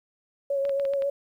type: tone with vibrato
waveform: sine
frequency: 554.4 Hz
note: C#5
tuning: in tune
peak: -23 dBFS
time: 0.5-1.1 s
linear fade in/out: 5 ms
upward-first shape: triangle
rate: 7.4 Hz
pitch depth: 33 cents each way
type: clicks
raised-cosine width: 0.3 ms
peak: -25 dBFS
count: 6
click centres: 0.652 / 0.694 / 0.798 / 0.852 / 0.936 / 1.022 s
effects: 10-bit